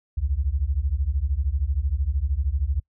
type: beating tone pair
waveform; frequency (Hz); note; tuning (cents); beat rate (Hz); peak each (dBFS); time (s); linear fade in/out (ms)
sine; 63 / 76; B1 / D#2; +35 / -40; 13; -24; 0.17-2.8; 10
effects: noise-tail reverb RT60 0.1 s tail -25 dB re dry